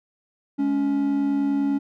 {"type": "tone pair together", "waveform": "triangle", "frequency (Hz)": [210, 280.3], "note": ["G#3", "C#4"], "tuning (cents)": [19, 19], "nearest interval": "perfect fourth", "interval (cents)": 500, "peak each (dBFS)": [-27, -18], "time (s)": [0.58, 1.79], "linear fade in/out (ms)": 20, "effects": []}